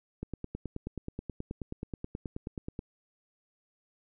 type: click train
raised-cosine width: 3 ms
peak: -23 dBFS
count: 25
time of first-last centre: 0.23-2.791 s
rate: 9.37 Hz
effects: none